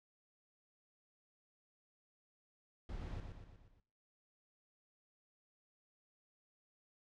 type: noise with echo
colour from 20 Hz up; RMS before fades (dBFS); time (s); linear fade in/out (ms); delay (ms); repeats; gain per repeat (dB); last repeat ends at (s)
brown; -44; 2.89-3.2; 2; 120; 5; -5; 3.8
effects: noise-tail reverb RT60 0.6 s tail -21 dB re dry + low-pass 5000 Hz 12 dB/octave